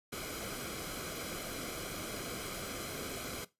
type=noise with comb filter; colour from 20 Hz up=pink; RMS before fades=-41 dBFS; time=0.12-3.45 s; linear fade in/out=10 ms; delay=1.1 ms; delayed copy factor=-0.65; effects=noise-tail reverb RT60 0.2 s tail -17 dB re dry + resampled to 32000 Hz